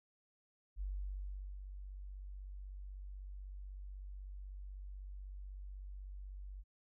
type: tone with ADSR envelope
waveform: sine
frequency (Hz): 48.06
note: G1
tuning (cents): -34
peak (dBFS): -37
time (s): 0.76-6.64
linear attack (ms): 49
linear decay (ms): 780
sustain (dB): -8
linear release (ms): 42
effects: none